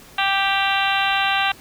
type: harmonic tone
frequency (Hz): 392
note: G4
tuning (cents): 0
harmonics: 2 / 3 / 4 / 5 / 6 / 7 / 8 / 9 / 10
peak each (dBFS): -22 / -26 / -24 / -29 / -29 / -24 / -28 / -30 / -30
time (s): 0.18-1.52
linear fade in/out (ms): 5
effects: pink hiss -45 dBFS RMS until 1.6 s